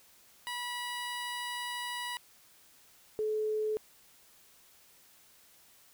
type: tone pair in turn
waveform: 15% pulse / sine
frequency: 974 / 430.4 Hz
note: B5 / A4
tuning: -24 / -38 cents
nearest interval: octave + major second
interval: 1414 cents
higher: first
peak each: -29 / -29 dBFS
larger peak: neither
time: 0.47-2.17 / 3.19-3.77 s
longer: first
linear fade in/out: 0 ms
effects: white hiss -61 dBFS RMS until 5.93 s